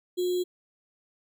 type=tone with sample-and-hold; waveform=sine; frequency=360 Hz; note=F#4; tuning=47 cents flat; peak=-24 dBFS; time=0.17-0.44 s; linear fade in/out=20 ms; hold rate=3675 Hz; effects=none